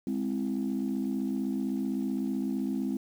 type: chord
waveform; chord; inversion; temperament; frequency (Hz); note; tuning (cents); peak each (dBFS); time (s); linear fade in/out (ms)
sine; Ab augmented; none; equal with one note detuned; 205.9 / 261.6 / 329.6; Ab3 / C4 / E4; -15 / 0 / 0; -31 / -30 / -35; 0.07-2.97; 2
effects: tanh soft clip ceiling -22 dBFS + 9-bit